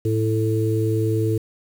harmonic tone, 110 Hz, A2, in tune, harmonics 1 / 3 / 4, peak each -20 / -24 / -24 dBFS, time 0.05-1.38 s, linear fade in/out 5 ms, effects 7-bit

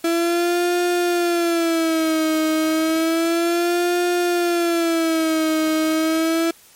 35% pulse tone with vibrato, 332.9 Hz, E4, 17 cents sharp, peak -15 dBFS, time 0.04-6.51 s, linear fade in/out 5 ms, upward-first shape sine, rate 0.31 Hz, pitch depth 100 cents each way, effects white hiss -49 dBFS RMS until 6.75 s + MP3 64 kbps

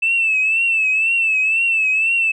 sine tone with vibrato, 2637 Hz, E7, in tune, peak -13 dBFS, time 0.02-2.32 s, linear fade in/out 10 ms, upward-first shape triangle, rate 2 Hz, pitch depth 81 cents each way, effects tanh soft clip ceiling -9 dBFS

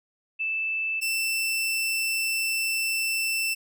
sine / sawtooth tone pair in turn, 2637 / 2668 Hz, E7 / E7, 0 / +20 cents, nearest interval unison, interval 20 cents, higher second, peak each -25 / -21 dBFS, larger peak second, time 0.39-1.01 / 1.01-3.55 s, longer second, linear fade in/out 20 ms, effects none

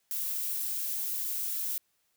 violet noise, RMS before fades -33 dBFS, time 0.11-1.78 s, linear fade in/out 0 ms, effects white hiss -74 dBFS RMS until 2.16 s

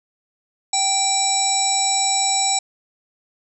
harmonic tone with a mistuned harmonic, 778 Hz, G5, 13 cents flat, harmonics 1 / 3 / 5 / 7 / 9 / 10, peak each -22 / -30 / -24 / -28 / -29 / -20 dBFS, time 0.73-2.59 s, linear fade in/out 5 ms, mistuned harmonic 5, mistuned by +27 cents, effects none

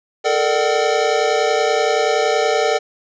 square tone cluster, 432.6 / 463.2 / 597 / 756 Hz, A4 / A#4 / D5 / F#5, -29 / -11 / +28 / +37 cents, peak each -21 dBFS, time 0.24-2.79 s, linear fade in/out 20 ms, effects resampled to 16000 Hz + 8-bit

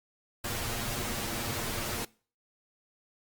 pink noise with comb filter, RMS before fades -34 dBFS, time 0.44-2.05 s, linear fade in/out 5 ms, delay 8.6 ms, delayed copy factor +0.85, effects noise-tail reverb RT60 0.4 s tail -22 dB re dry + Opus 48 kbps

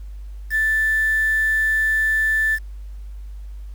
sine tone with quantisation, 1760 Hz, A6, in tune, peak -16 dBFS, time 0.5-2.59 s, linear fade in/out 50 ms, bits 6, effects added 50 Hz sine -31 dBFS peak until 3.74 s + pink hiss -59 dBFS RMS until 3.74 s

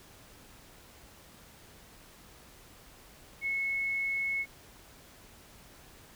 sine tone, 2191 Hz, C#7, 21 cents flat, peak -29 dBFS, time 3.41-4.46 s, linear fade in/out 50 ms, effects pink hiss -55 dBFS RMS until 6.15 s

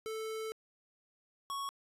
square tone pair in turn, 440 / 1108.7 Hz, A4 / C#6, 0 / 0 cents, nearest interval octave + major third, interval 1600 cents, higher second, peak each -38 / -37 dBFS, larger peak second, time 0.06-0.52 / 1.5-1.69 s, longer first, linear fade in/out 0 ms, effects resampled to 32000 Hz

